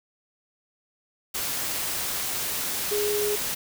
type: tone in noise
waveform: sine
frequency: 415.6 Hz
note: G#4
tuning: 1 cent sharp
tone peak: -24 dBFS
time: 2.91-3.36 s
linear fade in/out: 10 ms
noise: white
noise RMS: -29 dBFS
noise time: 1.34-3.55 s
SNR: +2 dB
effects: none